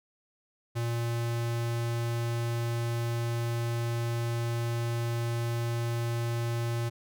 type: tone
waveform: square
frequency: 117.4 Hz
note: A#2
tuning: 13 cents sharp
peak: -29 dBFS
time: 0.75-6.9 s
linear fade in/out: 20 ms
effects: none